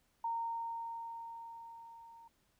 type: tone with level ramp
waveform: sine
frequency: 922 Hz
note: A#5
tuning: 19 cents flat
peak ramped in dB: -33 to -54 dBFS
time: 0.24-2.28 s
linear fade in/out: 5 ms
effects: pink hiss -75 dBFS RMS until 2.59 s